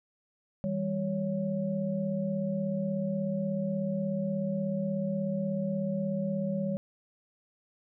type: tone cluster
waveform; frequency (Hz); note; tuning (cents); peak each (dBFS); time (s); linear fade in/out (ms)
sine; 161.3 / 197.8 / 558; E3 / G3 / C#5; -37 / +16 / +11; -36 / -30 / -34; 0.64-6.77; 0
effects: none